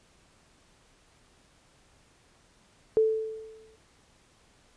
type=tone with exponential decay; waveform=sine; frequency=440 Hz; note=A4; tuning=in tune; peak=-17 dBFS; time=2.97-3.76 s; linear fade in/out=0 ms; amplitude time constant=170 ms; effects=pink hiss -62 dBFS RMS until 4.76 s + resampled to 22050 Hz